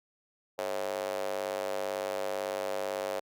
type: tone with high-pass filter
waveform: square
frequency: 48.99 Hz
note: G1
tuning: in tune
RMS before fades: -34 dBFS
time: 0.58-3.2 s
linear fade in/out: 10 ms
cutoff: 550 Hz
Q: 4.1
effects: Opus 48 kbps